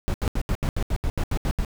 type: noise bursts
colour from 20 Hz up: brown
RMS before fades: -23 dBFS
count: 12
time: 0.08-1.648 s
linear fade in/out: 0 ms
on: 61 ms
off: 76 ms
effects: none